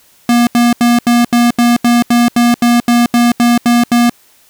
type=tone bursts; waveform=square; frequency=238.6 Hz; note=A#3; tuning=41 cents sharp; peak=-7 dBFS; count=15; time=0.29-4.096 s; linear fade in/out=2 ms; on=180 ms; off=79 ms; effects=white hiss -48 dBFS RMS until 4.49 s